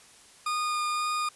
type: tone with vibrato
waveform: 40% pulse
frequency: 1221 Hz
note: D#6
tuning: 33 cents flat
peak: -26 dBFS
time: 0.46-1.29 s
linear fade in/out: 5 ms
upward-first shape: sine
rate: 1.9 Hz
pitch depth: 9 cents each way
effects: white hiss -54 dBFS RMS until 1.35 s + resampled to 24000 Hz